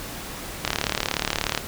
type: click train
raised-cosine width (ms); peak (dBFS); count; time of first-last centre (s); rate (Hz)
0.2; -4; 35; 0.65-1.576; 36.7
effects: pink hiss -35 dBFS RMS until 1.67 s